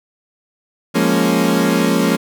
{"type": "chord", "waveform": "30% pulse", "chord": "Bb minor seventh", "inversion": "second", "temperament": "equal", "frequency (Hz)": [174.61, 207.7, 233.1, 277.2], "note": ["F3", "Ab3", "Bb3", "Db4"], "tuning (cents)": [0, 0, 0, 0], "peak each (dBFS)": -16, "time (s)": [0.94, 2.17], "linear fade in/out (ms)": 20, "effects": []}